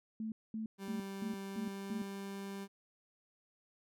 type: tone bursts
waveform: sine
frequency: 220 Hz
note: A3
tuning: in tune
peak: -37 dBFS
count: 6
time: 0.2-2.02 s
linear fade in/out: 2 ms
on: 120 ms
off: 220 ms
type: tone with pitch glide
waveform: 30% pulse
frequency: 195.6 to 197.19 Hz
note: G3 to G3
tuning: -4 to +10 cents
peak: -39 dBFS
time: 0.78-2.68 s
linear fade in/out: 50 ms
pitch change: +14 cents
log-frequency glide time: 1.45-1.96 s
effects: none